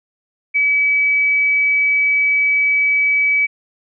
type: tone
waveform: sine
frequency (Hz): 2286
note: D7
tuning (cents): -47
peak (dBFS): -12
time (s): 0.54-3.47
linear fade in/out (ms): 20
effects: none